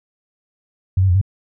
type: tone with pitch steps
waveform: sine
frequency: 93.4 / 95.8 / 88.3 / 97.6 Hz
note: F#2 / G2 / F2 / G2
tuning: +17 / -39 / +20 / -7 cents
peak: -11 dBFS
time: 0.97-1.214 s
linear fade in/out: 5 ms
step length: 61 ms
effects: none